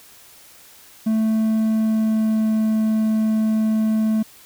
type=tone with pitch glide; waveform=triangle; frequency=220 to 218.5 Hz; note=A3 to A3; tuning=0 to -12 cents; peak=-14 dBFS; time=1.06-4.23 s; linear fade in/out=10 ms; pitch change=-12 cents; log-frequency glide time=1.67-2.54 s; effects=white hiss -47 dBFS RMS until 4.45 s